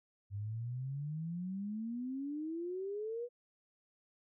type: exponential sweep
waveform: sine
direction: up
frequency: 98 to 492.5 Hz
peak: -37 dBFS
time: 0.3-3.29 s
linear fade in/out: 50 ms
effects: none